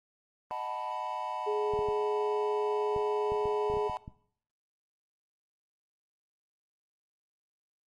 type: chord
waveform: triangle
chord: B dominant seventh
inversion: first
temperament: equal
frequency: 622.3 / 740 / 880 / 987.8 Hz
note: D#5 / F#5 / A5 / B5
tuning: 0 / 0 / 0 / 0 cents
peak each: -40 / -38 / -36 / -35 dBFS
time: 0.51-3.97 s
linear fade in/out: 0 ms
type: tone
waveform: sine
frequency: 420 Hz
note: G#4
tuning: 19 cents sharp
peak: -28 dBFS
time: 1.46-3.89 s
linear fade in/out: 20 ms
type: clicks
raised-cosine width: 5 ms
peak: -30 dBFS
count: 11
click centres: 1.737 / 1.791 / 1.887 / 2.963 / 3.32 / 3.456 / 3.7 / 3.739 / 3.77 / 3.897 / 4.079 s
effects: noise-tail reverb RT60 0.6 s tail -19 dB re dry + Opus 24 kbps